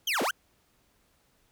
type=linear two-way sweep; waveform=35% pulse; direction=down then up; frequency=3300 to 199.1 to 1646 Hz; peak=-24 dBFS; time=0.07-0.31 s; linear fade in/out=5 ms; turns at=0.22 s; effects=pink hiss -68 dBFS RMS until 1.51 s